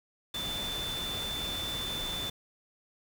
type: tone in noise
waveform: sine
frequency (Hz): 3527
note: A7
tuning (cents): +3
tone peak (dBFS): -34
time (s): 0.34-2.3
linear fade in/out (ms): 5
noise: pink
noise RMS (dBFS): -39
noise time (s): 0.34-2.3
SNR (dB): +2
effects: none